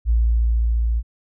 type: tone with level ramp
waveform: sine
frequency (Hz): 57.2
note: A#1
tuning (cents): -32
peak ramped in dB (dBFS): -13 to -17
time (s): 0.05-1.03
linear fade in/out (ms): 50
effects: none